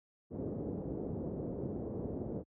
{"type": "low-pass noise", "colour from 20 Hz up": "white", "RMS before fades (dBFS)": -39, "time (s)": [0.3, 2.44], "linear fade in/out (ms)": 50, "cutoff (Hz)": 460, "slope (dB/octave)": 24, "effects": ["high-pass 60 Hz 12 dB/octave"]}